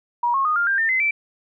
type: tone with pitch steps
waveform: sine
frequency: 957 / 1086.7 / 1233.9 / 1401.1 / 1591 / 1806.6 / 2051 / 2329 Hz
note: A#5 / C#6 / D#6 / F6 / G6 / A6 / C7 / D7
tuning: +45 / -35 / -15 / +5 / +25 / +45 / -35 / -15 cents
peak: -17 dBFS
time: 0.23-1.11 s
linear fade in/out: 5 ms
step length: 110 ms
effects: none